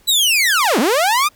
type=linear two-way sweep; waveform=sawtooth; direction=down then up; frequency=4000 to 196.2 to 1252 Hz; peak=-9 dBFS; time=0.07-1.29 s; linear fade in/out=20 ms; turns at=0.79 s; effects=pink hiss -53 dBFS RMS until 1.35 s